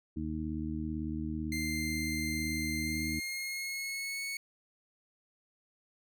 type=harmonic tone; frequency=78 Hz; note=D#2; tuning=5 cents sharp; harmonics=1 / 2 / 3 / 4; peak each=-39 / -41 / -38 / -38 dBFS; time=0.16-3.2 s; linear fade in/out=10 ms
type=tone with pitch glide; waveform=sawtooth; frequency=2093 to 2212 Hz; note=C7 to C#7; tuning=0 to -4 cents; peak=-32 dBFS; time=1.52-4.37 s; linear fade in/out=2 ms; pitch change=+96 cents; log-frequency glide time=2.8-4.24 s
effects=none